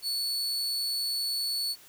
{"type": "tone", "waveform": "40% pulse", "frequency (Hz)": 4435, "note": "C#8", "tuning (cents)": 0, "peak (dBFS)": -27, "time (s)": [0.02, 1.76], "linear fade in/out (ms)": 50, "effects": ["white hiss -54 dBFS RMS until 1.88 s"]}